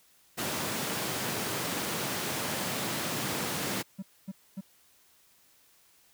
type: high-pass noise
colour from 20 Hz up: pink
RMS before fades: -33 dBFS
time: 0.37-3.83 s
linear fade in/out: 20 ms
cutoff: 120 Hz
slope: 24 dB/octave
type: tone bursts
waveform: triangle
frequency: 192.8 Hz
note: G3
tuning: 28 cents flat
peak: -32 dBFS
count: 5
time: 3.4-4.61 s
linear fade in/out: 10 ms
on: 42 ms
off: 250 ms
effects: white hiss -63 dBFS RMS until 6.13 s